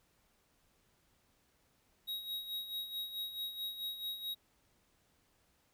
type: tone with tremolo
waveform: square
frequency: 3802 Hz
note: A#7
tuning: 33 cents sharp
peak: -37 dBFS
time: 2.07-4.35 s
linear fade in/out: 20 ms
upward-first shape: sine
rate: 4.6 Hz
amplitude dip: 65%
effects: pink hiss -73 dBFS RMS until 5.73 s